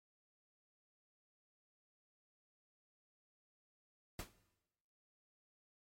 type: noise with exponential decay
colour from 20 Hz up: pink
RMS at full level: -41 dBFS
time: 4.19-4.33 s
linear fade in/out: 2 ms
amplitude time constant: 30 ms
effects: noise-tail reverb RT60 1.0 s tail -17 dB re dry + MP3 64 kbps